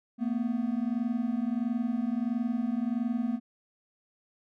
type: tone pair together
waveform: triangle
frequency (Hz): 225.4 / 246.9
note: A3 / B3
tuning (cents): +42 / 0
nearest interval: major second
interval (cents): 158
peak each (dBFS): -28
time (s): 0.18-3.4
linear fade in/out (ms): 50
effects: none